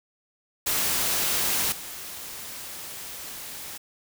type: noise with level steps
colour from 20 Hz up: white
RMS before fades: -25 / -38 dBFS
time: 0.66-3.78 s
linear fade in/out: 10 ms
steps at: 1.72 s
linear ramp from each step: 2 ms
effects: none